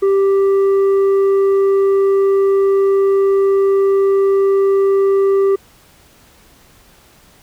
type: tone with tanh clipping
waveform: sine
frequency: 392 Hz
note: G4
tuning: in tune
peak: -11 dBFS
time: 0.02-5.56 s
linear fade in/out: 10 ms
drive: 5 dB
effects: pink hiss -48 dBFS RMS until 7.42 s